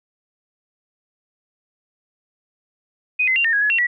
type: tone with pitch steps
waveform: sine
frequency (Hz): 2496 / 2052 / 2772 / 1824 / 1654 / 1694 / 2727 / 1940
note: D#7 / C7 / F7 / A#6 / G#6 / G#6 / F7 / B6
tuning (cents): +5 / -34 / -14 / -38 / -8 / +34 / -42 / -31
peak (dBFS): -15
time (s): 3.19-3.87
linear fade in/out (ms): 10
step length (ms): 85
effects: none